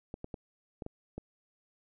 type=clicks; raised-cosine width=2 ms; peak=-26 dBFS; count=6; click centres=0.141 / 0.244 / 0.342 / 0.822 / 0.864 / 1.18 s; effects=none